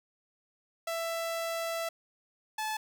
sawtooth tone pair in turn, 664 / 865.6 Hz, E5 / A5, +12 / -29 cents, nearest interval perfect fourth, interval 459 cents, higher second, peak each -28 dBFS, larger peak neither, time 0.87-1.89 / 2.58-2.77 s, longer first, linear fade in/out 5 ms, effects none

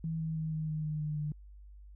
sine tone with pitch steps, 161.8 / 160.03 / 158.29 / 156.56 / 154.85 / 153.16 / 151.49 / 149.84 Hz, E3 / D#3 / D#3 / D#3 / D#3 / D#3 / D#3 / D3, -32 / +49 / +30 / +11 / -8 / -27 / -46 / +35 cents, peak -32 dBFS, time 0.04-1.32 s, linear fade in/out 2 ms, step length 160 ms, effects added 50 Hz sine -49 dBFS peak until 1.95 s

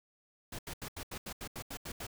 pink noise bursts, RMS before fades -42 dBFS, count 11, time 0.52-2.068 s, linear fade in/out 5 ms, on 68 ms, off 80 ms, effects none

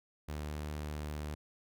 sawtooth tone, 75.1 Hz, D2, 39 cents sharp, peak -34 dBFS, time 0.28-1.35 s, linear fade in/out 10 ms, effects none

